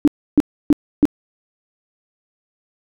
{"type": "tone bursts", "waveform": "sine", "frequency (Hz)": 293.7, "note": "D4", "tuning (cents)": 0, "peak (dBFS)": -7, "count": 4, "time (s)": [0.05, 1.054], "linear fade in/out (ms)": 0, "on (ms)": 26, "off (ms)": 300, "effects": []}